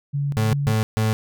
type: tone with tremolo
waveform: sine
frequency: 142.1 Hz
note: C#3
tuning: 43 cents sharp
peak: -20 dBFS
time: 0.13-0.75 s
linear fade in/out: 20 ms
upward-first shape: square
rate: 2.6 Hz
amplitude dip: 60%
type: tone bursts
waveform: 35% pulse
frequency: 109.5 Hz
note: A2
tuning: 8 cents flat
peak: -16 dBFS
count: 3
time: 0.37-1.13 s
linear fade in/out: 0 ms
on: 160 ms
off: 140 ms
effects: none